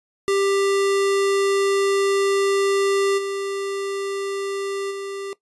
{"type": "tone with level steps", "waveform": "square", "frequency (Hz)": 394.9, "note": "G4", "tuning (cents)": 13, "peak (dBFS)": [-18, -25, -29], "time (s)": [0.28, 5.33], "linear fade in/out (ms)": 0, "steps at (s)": [3.17, 4.9], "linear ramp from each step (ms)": 20, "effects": ["noise-tail reverb RT60 0.1 s tail -18 dB re dry", "resampled to 24000 Hz"]}